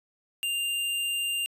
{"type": "tone with sample-and-hold", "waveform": "sine", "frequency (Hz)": 2794, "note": "F7", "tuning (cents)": 0, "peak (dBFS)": -26, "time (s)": [0.43, 1.46], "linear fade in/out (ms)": 0, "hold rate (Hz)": 11025, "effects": ["resampled to 32000 Hz"]}